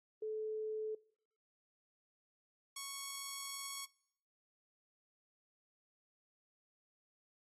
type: tone pair in turn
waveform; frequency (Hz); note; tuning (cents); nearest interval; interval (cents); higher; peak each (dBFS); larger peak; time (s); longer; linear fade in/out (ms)
sine / 5% pulse; 433.6 / 1107.2; A4 / C#6; -25 / -2; octave + major third; 1623; second; -38 / -31; second; 0.22-0.95 / 2.76-3.85; second; 5
effects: noise-tail reverb RT60 0.7 s tail -23 dB re dry + AAC 32 kbps